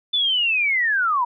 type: linear sweep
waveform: sine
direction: down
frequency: 3529 to 926 Hz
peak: -17 dBFS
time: 0.13-1.25 s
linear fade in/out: 10 ms
effects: none